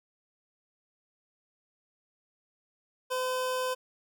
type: tone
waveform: 25% pulse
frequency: 510 Hz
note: C5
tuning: 44 cents flat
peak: -25 dBFS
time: 3.1-3.75 s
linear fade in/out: 20 ms
effects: none